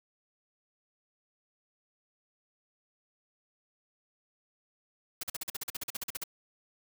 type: noise bursts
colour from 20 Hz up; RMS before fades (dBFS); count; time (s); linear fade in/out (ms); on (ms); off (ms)
white; -36; 16; 5.21-6.238; 5; 23; 44
effects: none